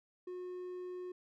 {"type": "tone", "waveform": "triangle", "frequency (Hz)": 362.3, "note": "F#4", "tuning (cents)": -36, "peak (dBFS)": -39, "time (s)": [0.27, 1.12], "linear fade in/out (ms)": 5, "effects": []}